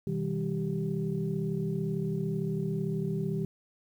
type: tone cluster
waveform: sine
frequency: 126.8 / 160 / 197.9 / 391 Hz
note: B2 / D#3 / G3 / G4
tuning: +46 / +49 / +17 / -4 cents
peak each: -37 / -31 / -34 / -35 dBFS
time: 0.07-3.45 s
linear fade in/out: 2 ms
effects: tanh soft clip ceiling -18 dBFS + 10-bit